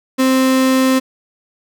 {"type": "tone", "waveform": "35% pulse", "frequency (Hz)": 261.6, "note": "C4", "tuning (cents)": 0, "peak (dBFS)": -9, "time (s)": [0.18, 1], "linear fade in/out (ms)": 20, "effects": []}